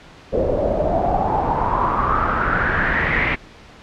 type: noise with low-pass filter sweep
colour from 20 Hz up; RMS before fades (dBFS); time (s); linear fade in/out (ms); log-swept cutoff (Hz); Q
pink; -19; 0.32-3.36; 20; 500 to 2200; 6.3
effects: pink hiss -43 dBFS RMS until 3.82 s + low-pass 4000 Hz 12 dB/octave